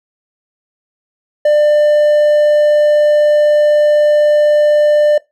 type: tone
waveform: triangle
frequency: 596 Hz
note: D5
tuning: 25 cents sharp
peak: -5 dBFS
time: 1.45-5.18 s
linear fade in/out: 5 ms
effects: noise-tail reverb RT60 0.2 s tail -21 dB re dry